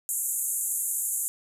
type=band-pass noise; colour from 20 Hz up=white; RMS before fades=-29 dBFS; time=0.09-1.28 s; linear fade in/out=0 ms; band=6800 to 13000 Hz; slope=96 dB/octave; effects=none